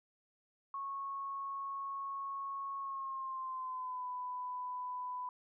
sine tone with pitch glide, 1100 to 997.1 Hz, C#6 to B5, -14 to +16 cents, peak -38 dBFS, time 0.74-5.29 s, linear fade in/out 2 ms, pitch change -170 cents, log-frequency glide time 2.79-4.07 s, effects none

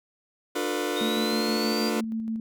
sawtooth chord, B half-diminished seventh, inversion first, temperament just, 296.3 / 355.6 / 444.5 / 493.9 Hz, D4 / F4 / A4 / B4, +15 / +31 / +18 / 0 cents, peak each -27 / -27 / -28 / -29 dBFS, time 0.55-2.01 s, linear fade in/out 10 ms
triangle linear sweep, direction up, 3665 to 4768 Hz, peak -30 dBFS, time 0.96-1.9 s, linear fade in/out 10 ms
sine tone with tremolo, 223.4 Hz, A3, 27 cents sharp, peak -26 dBFS, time 1.01-2.4 s, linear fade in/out 2 ms, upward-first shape square, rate 6.3 Hz, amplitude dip 30%
effects none

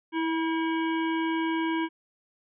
harmonic tone with a mistuned harmonic, 322.9 Hz, E4, 36 cents flat, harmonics 1 / 3 / 5 / 7 / 9 / 10, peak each -26 / -32 / -37 / -38 / -43 / -45 dBFS, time 0.12-1.89 s, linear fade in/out 50 ms, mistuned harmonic 1, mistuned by +16 cents, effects none

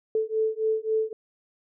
sine beating tone pair, 437.2 / 440.9 Hz, A4 / A4, -11 / +4 cents, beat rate 3.7 Hz, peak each -26 dBFS, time 0.15-1.13 s, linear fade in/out 2 ms, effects none

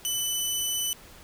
15% pulse tone, 2995 Hz, F#7, 20 cents sharp, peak -19 dBFS, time 0.05-0.93 s, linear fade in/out 0 ms, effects pink hiss -50 dBFS RMS until 1.23 s

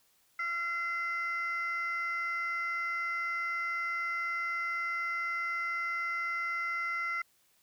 sine tone pair together, 1366 / 2054 Hz, F6 / C7, -39 / -33 cents, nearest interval perfect fifth, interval 706 cents, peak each -33 / -32 dBFS, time 0.39-7.22 s, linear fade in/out 5 ms, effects tanh soft clip ceiling -27 dBFS + white hiss -69 dBFS RMS until 7.62 s

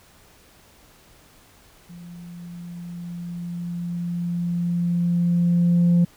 sine tone with level ramp, 173.3 Hz, F3, 13 cents flat, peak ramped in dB -38 to -11 dBFS, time 1.89-6.05 s, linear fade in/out 10 ms, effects tanh soft clip ceiling -12 dBFS + pink hiss -53 dBFS RMS until 6.16 s

